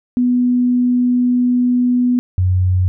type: tone pair in turn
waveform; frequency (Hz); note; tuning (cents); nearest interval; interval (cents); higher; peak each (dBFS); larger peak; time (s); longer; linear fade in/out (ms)
sine; 246.9 / 91.9; B3 / F#2; 0 / -11; octave + perfect fourth; 1711; first; -11; neither; 0.17-2.19 / 2.38-2.88; first; 0
effects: none